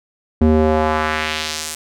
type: tone with band-pass filter sweep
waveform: square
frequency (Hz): 77.78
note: D#2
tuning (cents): 0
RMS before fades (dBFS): -17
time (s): 0.41-1.75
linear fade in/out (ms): 5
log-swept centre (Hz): 240 to 9200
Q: 1.2
effects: none